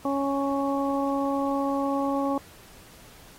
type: harmonic tone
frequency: 277.2 Hz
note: C#4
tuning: in tune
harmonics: 1 / 2 / 3 / 4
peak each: -26 / -29 / -31 / -32 dBFS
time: 0.05-2.38 s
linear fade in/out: 2 ms
effects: pink hiss -51 dBFS RMS until 3.38 s + AAC 48 kbps